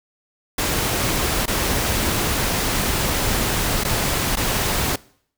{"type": "noise with dropouts", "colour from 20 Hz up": "pink", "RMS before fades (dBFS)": -21, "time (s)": [0.58, 4.96], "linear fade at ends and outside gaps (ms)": 5, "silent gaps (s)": [[1.458, 1.478], [3.837, 3.848], [4.357, 4.369]], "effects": ["noise-tail reverb RT60 0.6 s tail -22 dB re dry"]}